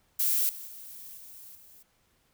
violet noise with level steps, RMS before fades -26 / -42 / -45 / -48 / -54 dBFS, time 0.19-1.83 s, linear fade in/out 10 ms, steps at 0.49 / 0.67 / 1.17 / 1.55 s, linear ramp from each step 2 ms, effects pink hiss -69 dBFS RMS until 2.33 s

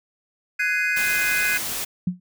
triangle chord, Ab dominant seventh, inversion third, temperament just, 1495.1 / 1661.2 / 2077 / 2492 Hz, Gb6 / Ab6 / C7 / Eb7, +18 / 0 / -13 / +2 cents, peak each -24 / -24 / -25 / -23 dBFS, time 0.59-1.58 s, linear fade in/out 10 ms
white noise, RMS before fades -28 dBFS, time 0.96-1.85 s, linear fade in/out 10 ms
sine tone with exponential decay, 180.4 Hz, F#3, 44 cents flat, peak -16 dBFS, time 2.07-2.2 s, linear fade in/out 5 ms, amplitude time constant 28 ms
effects none

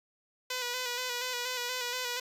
5% pulse tone with vibrato, 495.6 Hz, B4, 6 cents sharp, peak -21 dBFS, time 0.5-2.2 s, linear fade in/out 5 ms, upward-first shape square, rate 4.2 Hz, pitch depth 34 cents each way, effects resampled to 32000 Hz + 10-bit

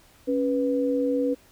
sine tone pair together, 276.1 / 491.9 Hz, C#4 / B4, -7 / -7 cents, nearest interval minor seventh, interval 1000 cents, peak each -24 dBFS, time 0.27-1.35 s, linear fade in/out 20 ms, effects pink hiss -56 dBFS RMS until 1.51 s

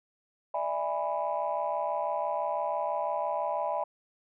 sine chord, E dominant seventh, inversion third, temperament just, 593.3 / 659.3 / 824.1 / 988.9 Hz, D5 / E5 / G#5 / B5, +18 / 0 / -14 / +2 cents, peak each -33 dBFS, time 0.54-3.84 s, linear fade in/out 5 ms, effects tanh soft clip ceiling -19 dBFS

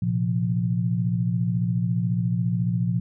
sine chord, Bb suspended second, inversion none, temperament equal, 116.54 / 130.81 / 174.61 Hz, Bb2 / C3 / F3, 0 / 0 / 0 cents, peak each -24 / -29 / -24 dBFS, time 0.02-3 s, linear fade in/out 5 ms, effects none

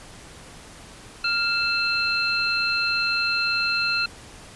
sine tone cluster, 1399 / 2649 / 4157 Hz, F6 / E7 / C8, +3 / +8 / -12 cents, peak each -25 dBFS, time 1.24-4.06 s, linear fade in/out 5 ms, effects pink hiss -44 dBFS RMS until 4.55 s + resampled to 24000 Hz

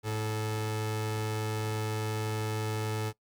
sawtooth tone pair together, 108.35 / 216.7 Hz, A2 / A3, -26 / -26 cents, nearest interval octave, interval 1200 cents, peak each -27 / -30 dBFS, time 0.03-3.13 s, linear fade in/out 50 ms, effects noise-tail reverb RT60 0.1 s tail -20 dB re dry + Opus 48 kbps

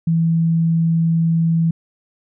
sine tone, 164.81 Hz, E3, in tune, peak -13 dBFS, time 0.07-1.71 s, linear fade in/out 5 ms, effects none

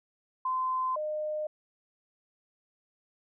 sine tone pair in turn, 1031 / 610.4 Hz, C6 / D#5, -26 / -33 cents, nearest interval major sixth, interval 907 cents, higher first, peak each -27 / -30 dBFS, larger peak first, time 0.45-0.96 / 0.96-1.47 s, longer neither, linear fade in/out 5 ms, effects none

